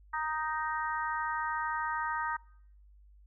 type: harmonic tone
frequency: 311.1 Hz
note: D#4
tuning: in tune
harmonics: 3 / 4 / 5 / 6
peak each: -34 / -36 / -38 / -40 dBFS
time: 0.13-2.37 s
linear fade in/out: 10 ms
effects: noise-tail reverb RT60 0.7 s tail -25 dB re dry + added 50 Hz sine -55 dBFS peak until 3.26 s